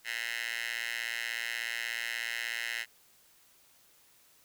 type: tone with high-pass filter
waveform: 10% pulse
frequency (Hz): 116.54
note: A#2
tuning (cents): 0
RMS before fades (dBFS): -36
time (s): 0.04-2.86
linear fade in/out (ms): 50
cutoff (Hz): 2100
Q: 4.4
effects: white hiss -63 dBFS RMS until 4.44 s